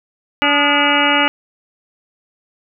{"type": "harmonic tone with a mistuned harmonic", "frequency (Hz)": 288.2, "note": "D4", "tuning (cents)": -33, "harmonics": [1, 2, 3, 4, 5, 6, 7, 8, 9, 10], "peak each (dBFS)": [-20, -22, -19, -21, -20, -27, -21, -20, -24, -18], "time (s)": [0.42, 1.28], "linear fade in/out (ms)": 0, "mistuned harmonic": 4, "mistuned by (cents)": 110, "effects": []}